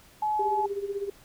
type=tone; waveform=sine; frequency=852 Hz; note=G#5; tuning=44 cents sharp; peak=-24 dBFS; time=0.22-0.66 s; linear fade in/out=5 ms
type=tone with tremolo; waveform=sine; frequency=400 Hz; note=G4; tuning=35 cents sharp; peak=-26 dBFS; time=0.39-1.1 s; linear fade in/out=5 ms; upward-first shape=sine; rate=16 Hz; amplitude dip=75%
effects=pink hiss -55 dBFS RMS until 1.24 s